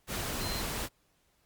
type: tone in noise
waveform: sine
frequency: 4119 Hz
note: C8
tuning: 28 cents flat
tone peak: -39 dBFS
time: 0.39-0.64 s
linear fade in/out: 50 ms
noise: pink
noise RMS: -35 dBFS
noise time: 0.07-0.89 s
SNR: -7 dB
effects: pink hiss -71 dBFS RMS until 1.45 s + Opus 48 kbps